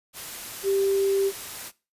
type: tone in noise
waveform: sine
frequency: 392 Hz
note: G4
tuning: in tune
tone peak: -20 dBFS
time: 0.63-1.32 s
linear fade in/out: 50 ms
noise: white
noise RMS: -37 dBFS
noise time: 0.13-1.72 s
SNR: +14 dB
effects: noise-tail reverb RT60 0.3 s tail -20 dB re dry + resampled to 32000 Hz